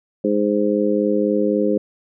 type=harmonic tone; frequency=103.83 Hz; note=G#2; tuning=in tune; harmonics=2 / 3 / 4 / 5; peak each=-21 / -21 / -21 / -21 dBFS; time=0.24-1.78 s; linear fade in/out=5 ms; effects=none